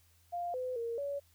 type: tone with pitch steps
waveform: sine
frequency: 699 / 507 / 464.7 / 566 Hz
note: F5 / B4 / A#4 / C#5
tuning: +1 / +45 / -5 / +36 cents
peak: -34 dBFS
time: 0.32-1.2 s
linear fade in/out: 20 ms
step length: 220 ms
effects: added 84 Hz sine -66 dBFS peak until 1.34 s + white hiss -69 dBFS RMS until 1.34 s